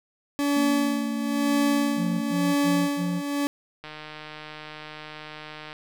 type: tone with tremolo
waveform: 40% pulse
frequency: 285.6 Hz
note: D4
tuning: 48 cents flat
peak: -19 dBFS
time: 0.39-3.47 s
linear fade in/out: 0 ms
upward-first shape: sine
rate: 1 Hz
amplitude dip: 70%
type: tone with pitch glide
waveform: sine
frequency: 233.1 to 226.2 Hz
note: A#3 to A3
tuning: 0 to +48 cents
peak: -27 dBFS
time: 0.56-2.33 s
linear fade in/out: 10 ms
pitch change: -52 cents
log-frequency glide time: 0.75-0.97 s
type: tone bursts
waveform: triangle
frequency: 175.8 Hz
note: F3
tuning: 12 cents sharp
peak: -23 dBFS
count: 4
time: 1.96-3.222 s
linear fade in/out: 50 ms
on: 260 ms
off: 74 ms
type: click train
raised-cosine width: 0.3 ms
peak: -23 dBFS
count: 290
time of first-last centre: 3.84-5.729 s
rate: 153 Hz
effects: none